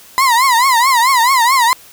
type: tone with vibrato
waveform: 35% pulse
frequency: 1000 Hz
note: B5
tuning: 21 cents sharp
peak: -7 dBFS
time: 0.18-1.73 s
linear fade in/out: 0 ms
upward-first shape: triangle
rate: 4.6 Hz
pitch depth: 190 cents each way
effects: white hiss -41 dBFS RMS until 1.92 s